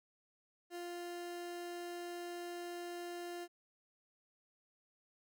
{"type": "tone", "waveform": "30% pulse", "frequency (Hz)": 349.2, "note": "F4", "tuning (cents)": 0, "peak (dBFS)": -40, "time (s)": [0.7, 3.48], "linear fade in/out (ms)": 50, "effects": []}